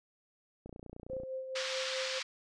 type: click train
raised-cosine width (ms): 2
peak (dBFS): -33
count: 18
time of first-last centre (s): 0.66-1.234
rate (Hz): 29.6
type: tone with tremolo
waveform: sine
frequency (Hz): 523.3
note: C5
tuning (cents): 0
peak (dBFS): -35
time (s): 1.09-2.2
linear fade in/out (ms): 20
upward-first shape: sine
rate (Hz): 4.7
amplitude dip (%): 50
type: band-pass noise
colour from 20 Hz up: white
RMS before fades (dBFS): -38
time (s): 1.55-2.23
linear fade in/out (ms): 10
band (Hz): 1100 to 5100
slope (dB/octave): 24
effects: resampled to 22050 Hz